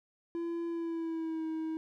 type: tone with pitch glide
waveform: triangle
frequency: 338 to 319 Hz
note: E4 to D#4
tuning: +43 to +43 cents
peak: -31 dBFS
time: 0.35-1.77 s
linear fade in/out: 0 ms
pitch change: -100 cents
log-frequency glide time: 0.67-1.46 s
effects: none